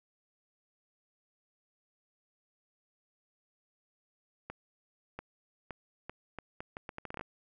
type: accelerating click train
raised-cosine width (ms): 0.5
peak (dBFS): -25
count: 15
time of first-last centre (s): 4.5-7.211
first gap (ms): 690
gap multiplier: 0.75
effects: none